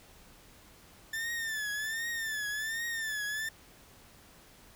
40% pulse tone with vibrato, 1771 Hz, A6, 11 cents sharp, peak -32 dBFS, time 1.13-3.49 s, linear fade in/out 5 ms, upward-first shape triangle, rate 1.3 Hz, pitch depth 110 cents each way, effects pink hiss -57 dBFS RMS until 4.75 s

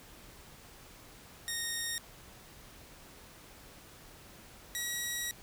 10% pulse tone pair in turn, 1858 / 1916.9 Hz, A#6 / A#6, -6 / +48 cents, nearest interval minor second, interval 54 cents, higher second, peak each -25 dBFS, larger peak neither, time 1.48-1.98 / 4.75-5.31 s, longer second, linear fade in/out 0 ms, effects pink hiss -54 dBFS RMS until 5.42 s

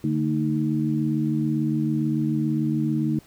sine tone cluster, 146.7 / 224.6 / 311.5 Hz, D3 / A3 / D#4, -2 / +36 / +2 cents, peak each -25 dBFS, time 0.04-3.19 s, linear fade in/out 2 ms, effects pink hiss -54 dBFS RMS until 3.26 s

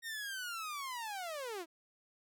sawtooth linear sweep, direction down, 1864.7 to 311.1 Hz, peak -36 dBFS, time 0.02-1.66 s, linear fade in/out 50 ms, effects none

